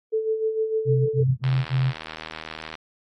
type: tone with tremolo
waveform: sine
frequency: 440 Hz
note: A4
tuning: in tune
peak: -19 dBFS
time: 0.12-1.23 s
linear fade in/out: 20 ms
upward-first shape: sine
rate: 6.6 Hz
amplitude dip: 60%
type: tone bursts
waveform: sine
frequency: 130.81 Hz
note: C3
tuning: in tune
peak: -18 dBFS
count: 4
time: 0.85-1.933 s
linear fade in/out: 50 ms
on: 240 ms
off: 41 ms
type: click train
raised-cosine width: 0.3 ms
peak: -18 dBFS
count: 105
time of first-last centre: 1.44-2.753 s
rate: 79.2 Hz
effects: AAC 32 kbps